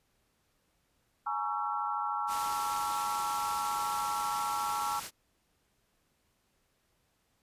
sine chord, A# half-diminished seventh, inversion third, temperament just, 839.1 / 932.3 / 1118.8 / 1342.6 Hz, G#5 / A#5 / C#6 / E6, +18 / 0 / +16 / +31 cents, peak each -35 / -38 / -37 / -35 dBFS, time 1.26-5 s, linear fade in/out 10 ms
white low-pass noise, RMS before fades -42 dBFS, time 2.27-5.11 s, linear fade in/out 50 ms, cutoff 11000 Hz, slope 12 dB/octave
effects pink hiss -74 dBFS RMS until 7.42 s + resampled to 32000 Hz

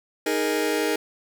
sawtooth chord, D# suspended fourth, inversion none, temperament just, 311.1 / 414.8 / 466.7 Hz, D#4 / G#4 / A#4, 0 / -2 / +2 cents, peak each -22 dBFS, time 0.26-0.96 s, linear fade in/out 5 ms, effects none

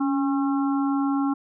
harmonic tone with a mistuned harmonic, 270.7 Hz, C#4, 41 cents flat, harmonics 1 / 3 / 4 / 5, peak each -21 / -31 / -33 / -35 dBFS, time 0-1.34 s, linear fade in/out 10 ms, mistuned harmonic 1, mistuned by +51 cents, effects none

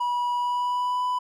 triangle tone with pitch glide, 973 to 995.2 Hz, B5 to B5, -26 to +13 cents, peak -21 dBFS, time 0-1.19 s, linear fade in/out 10 ms, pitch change +39 cents, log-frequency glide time 0.34-1.04 s, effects none

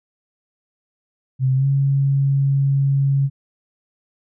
sine tone with pitch glide, 131 to 138.07 Hz, C3 to C#3, +2 to -7 cents, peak -14 dBFS, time 1.39-3.3 s, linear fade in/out 50 ms, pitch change +91 cents, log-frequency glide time 1.55-1.66 s, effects none

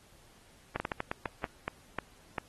slowing click train, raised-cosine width 0.5 ms, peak -17 dBFS, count 11, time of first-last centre 0.76-2.382 s, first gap 40 ms, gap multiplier 1.29, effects pink hiss -61 dBFS RMS until 2.48 s + AAC 32 kbps

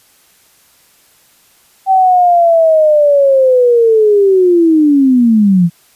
sine linear sweep, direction down, 773 to 164.81 Hz, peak -5 dBFS, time 1.86-5.7 s, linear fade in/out 50 ms, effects white hiss -49 dBFS RMS until 5.95 s + resampled to 32000 Hz

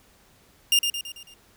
sawtooth tone with echo, 2809 Hz, F7, 9 cents sharp, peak -13 dBFS, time 0.72-0.79 s, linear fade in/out 2 ms, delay 110 ms, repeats 5, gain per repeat -6 dB, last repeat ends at 1.34 s, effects pink hiss -58 dBFS RMS until 1.56 s

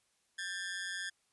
sawtooth ring-modulated tone, 1682 Hz, G#6, 22 cents sharp, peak -31 dBFS, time 0.38-1.1 s, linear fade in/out 10 ms, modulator 92.1 Hz, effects white hiss -75 dBFS RMS until 1.32 s + resampled to 24000 Hz

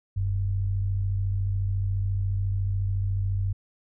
sine tone pair together, 43.27 / 97.4 Hz, F1 / G2, -15 / -11 cents, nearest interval octave + major second, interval 1404 cents, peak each -30 / -24 dBFS, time 0.16-3.53 s, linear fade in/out 10 ms, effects none

